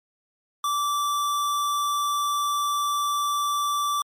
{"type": "tone", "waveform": "square", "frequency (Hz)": 1165, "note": "D6", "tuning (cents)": -14, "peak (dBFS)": -23, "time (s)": [0.64, 4.02], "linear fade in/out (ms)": 2, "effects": ["MP3 64 kbps"]}